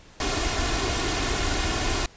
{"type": "noise with comb filter", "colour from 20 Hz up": "pink", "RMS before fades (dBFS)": -25, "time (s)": [0.2, 2.06], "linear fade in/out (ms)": 2, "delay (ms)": 2.8, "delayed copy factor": 0.6, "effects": ["pink hiss -51 dBFS RMS until 2.16 s", "resampled to 16000 Hz"]}